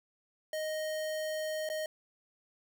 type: tone with dropouts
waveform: square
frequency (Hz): 622.3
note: D#5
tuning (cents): 0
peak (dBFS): -34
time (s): 0.53-1.86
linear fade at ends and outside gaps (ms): 2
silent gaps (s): 1.69-1.699
effects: none